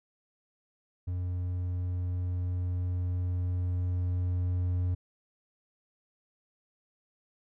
triangle tone with level ramp, 89.7 Hz, F2, 47 cents sharp, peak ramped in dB -28 to -24 dBFS, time 1.07-4.95 s, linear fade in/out 10 ms, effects none

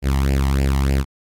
sawtooth tone with flanger, 68 Hz, C#2, 33 cents flat, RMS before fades -17 dBFS, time 0.02-1.05 s, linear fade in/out 50 ms, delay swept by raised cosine 0.4 to 1.02 ms, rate 3.3 Hz, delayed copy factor +0.75, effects MP3 64 kbps

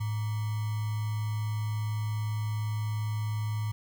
sine tone with sample-and-hold, 107.2 Hz, A2, 45 cents flat, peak -28 dBFS, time 0-3.72 s, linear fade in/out 10 ms, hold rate 1050 Hz, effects none

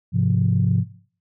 sine chord, F minor, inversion first, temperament equal, 103.83 / 130.81 / 174.61 Hz, Ab2 / C3 / F3, 0 / 0 / 0 cents, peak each -20 dBFS, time 0.12-0.85 s, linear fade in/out 50 ms, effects noise-tail reverb RT60 0.5 s tail -18 dB re dry + tanh soft clip ceiling -7 dBFS

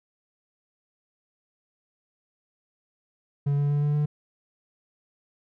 triangle tone with pitch steps, 142.3 / 143.79 / 145.29 / 146.81 / 148.34 Hz, C#3 / D3 / D3 / D3 / D3, +46 / -36 / -18 / 0 / +18 cents, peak -19 dBFS, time 3.46-4.06 s, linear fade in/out 10 ms, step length 120 ms, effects none

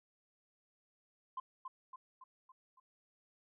sine tone with echo, 1039 Hz, C6, 12 cents flat, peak -37 dBFS, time 1.37-1.4 s, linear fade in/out 5 ms, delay 280 ms, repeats 5, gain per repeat -5 dB, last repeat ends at 2.8 s, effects tanh soft clip ceiling -34 dBFS

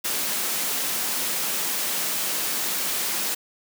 white high-pass noise, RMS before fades -26 dBFS, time 0.04-3.35 s, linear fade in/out 10 ms, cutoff 150 Hz, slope 48 dB/octave, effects none

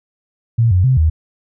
sine tone with pitch steps, 115.7 / 91.1 / 130.2 / 79.1 Hz, A#2 / F#2 / C3 / D#2, -13 / -26 / -8 / +29 cents, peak -9 dBFS, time 0.58-1.1 s, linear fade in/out 10 ms, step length 130 ms, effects none

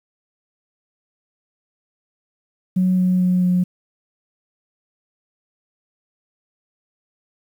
sine tone with pitch steps, 184.3 / 182.92 / 181.55 / 180.19 Hz, F#3 / F#3 / F#3 / F#3, -7 / -20 / -33 / -46 cents, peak -13 dBFS, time 2.76-3.64 s, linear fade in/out 10 ms, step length 220 ms, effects tanh soft clip ceiling -9 dBFS + 8-bit

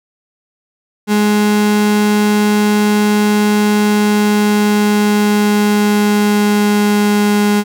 35% pulse tone with pitch glide, 209 to 206.8 Hz, G#3 to G#3, +11 to -7 cents, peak -8 dBFS, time 1.07-7.64 s, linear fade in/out 50 ms, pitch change -18 cents, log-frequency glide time 3.72-7.52 s, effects none

